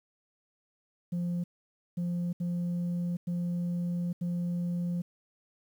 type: tone bursts at uneven times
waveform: sine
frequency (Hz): 174.61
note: F3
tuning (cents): 0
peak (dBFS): -26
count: 5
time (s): 1.12-1.44 / 1.97-2.33 / 2.4-3.17 / 3.27-4.13 / 4.21-5.02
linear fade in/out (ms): 10
effects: tanh soft clip ceiling -28 dBFS + 10-bit